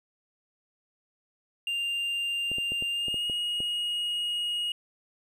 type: tone with pitch glide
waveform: triangle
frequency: 2794 to 2879 Hz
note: F7 to F#7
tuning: 0 to -48 cents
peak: -26 dBFS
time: 1.67-4.72 s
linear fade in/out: 2 ms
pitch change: +52 cents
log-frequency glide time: 2.91-3.28 s
type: clicks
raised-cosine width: 2 ms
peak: -26 dBFS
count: 8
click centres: 2.516 / 2.584 / 2.72 / 2.824 / 3.083 / 3.143 / 3.298 / 3.604 s
effects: none